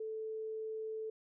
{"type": "tone", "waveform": "sine", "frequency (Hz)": 438.8, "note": "A4", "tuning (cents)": -5, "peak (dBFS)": -38, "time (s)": [0, 1.1], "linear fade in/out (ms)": 5, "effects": []}